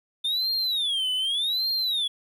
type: tone with vibrato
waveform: triangle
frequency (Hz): 3560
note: A7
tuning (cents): +20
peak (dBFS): -22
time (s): 0.24-2.08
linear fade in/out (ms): 10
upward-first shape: sine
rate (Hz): 0.85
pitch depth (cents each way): 290
effects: 10-bit